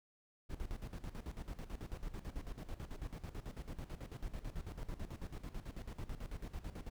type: noise with tremolo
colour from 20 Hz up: brown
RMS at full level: -43 dBFS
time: 0.49-6.9 s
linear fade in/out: 20 ms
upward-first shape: square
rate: 9.1 Hz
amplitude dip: 75%
effects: none